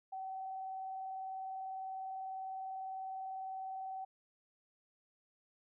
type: tone with vibrato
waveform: sine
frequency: 763 Hz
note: G5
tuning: 47 cents flat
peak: -40 dBFS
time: 0.12-4.05 s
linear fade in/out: 10 ms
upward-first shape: triangle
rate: 20 Hz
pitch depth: 28 cents each way
effects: none